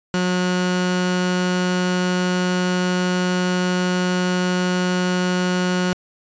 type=tone pair together; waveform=sawtooth; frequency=181.25 / 725 Hz; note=F#3 / F#5; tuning=-35 / -35 cents; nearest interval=2 octaves; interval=2400 cents; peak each=-14 / -22 dBFS; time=0.14-5.93 s; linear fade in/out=0 ms; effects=resampled to 16000 Hz